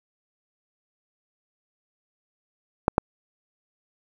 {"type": "clicks", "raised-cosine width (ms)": 1, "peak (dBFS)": -3, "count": 2, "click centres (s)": [2.881, 2.981], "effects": ["7-bit"]}